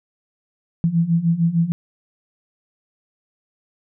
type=beating tone pair; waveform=sine; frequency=164 / 170.6 Hz; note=E3 / F3; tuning=-9 / -40 cents; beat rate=6.6 Hz; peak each=-20 / -17 dBFS; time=0.84-1.72 s; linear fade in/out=0 ms; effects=none